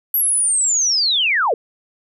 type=linear sweep; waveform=sine; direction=down; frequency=11840 to 390 Hz; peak=-14 dBFS; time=0.14-1.54 s; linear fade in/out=2 ms; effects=none